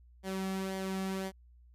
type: tone with flanger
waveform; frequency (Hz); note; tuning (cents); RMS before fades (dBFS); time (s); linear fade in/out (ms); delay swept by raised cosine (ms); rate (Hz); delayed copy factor
sawtooth; 190.9; G3; -46; -36; 0.23-1.32; 50; 0.75 to 2.05; 1.9; -0.5
effects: added 60 Hz sine -56 dBFS peak until 1.74 s + resampled to 32000 Hz